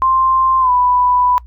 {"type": "tone with pitch glide", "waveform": "sine", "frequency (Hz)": [1050, 991.1], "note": ["C6", "B5"], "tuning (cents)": [6, 6], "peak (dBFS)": -10, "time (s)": [0.02, 1.38], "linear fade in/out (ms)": 0, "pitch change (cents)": -100, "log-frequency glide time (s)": [0.6, 0.71], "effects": ["noise-tail reverb RT60 0.1 s tail -23 dB re dry", "added 60 Hz sine -34 dBFS peak until 1.46 s"]}